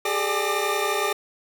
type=tone cluster; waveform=25% pulse; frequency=396.4 / 427.3 / 590 / 1195 / 1826 Hz; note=G4 / G#4 / D5 / D6 / A#6; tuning=+19 / +49 / +8 / +30 / -36 cents; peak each=-24 / -24 / -27 / -24 / -29 dBFS; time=0.05-1.13 s; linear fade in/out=5 ms; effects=none